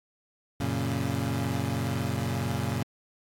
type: chord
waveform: 25% pulse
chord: F# major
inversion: none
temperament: equal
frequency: 92.5 / 116.54 / 138.59 Hz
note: F#2 / A#2 / C#3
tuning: 0 / 0 / 0 cents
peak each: -29 / -27 / -28 dBFS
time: 0.6-2.83 s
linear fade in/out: 5 ms
effects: AAC 64 kbps